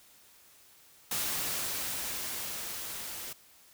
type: noise with level ramp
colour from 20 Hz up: white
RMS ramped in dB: -32 to -41 dBFS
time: 1.11-3.33 s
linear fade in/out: 5 ms
effects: white hiss -59 dBFS RMS until 3.73 s